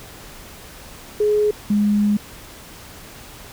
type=tone pair in turn; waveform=sine; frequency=420 / 207 Hz; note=G#4 / G#3; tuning=+19 / -5 cents; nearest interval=octave; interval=1224 cents; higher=first; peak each=-14 dBFS; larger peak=neither; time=1.2-1.51 / 1.7-2.17 s; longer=second; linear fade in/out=5 ms; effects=pink hiss -40 dBFS RMS until 3.52 s